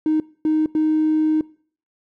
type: tone bursts at uneven times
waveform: triangle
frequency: 311.1 Hz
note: D#4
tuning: in tune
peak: -12 dBFS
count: 3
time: 0.06-0.2 / 0.45-0.66 / 0.75-1.41 s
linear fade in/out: 2 ms
effects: noise-tail reverb RT60 0.5 s tail -25 dB re dry + tanh soft clip ceiling -12 dBFS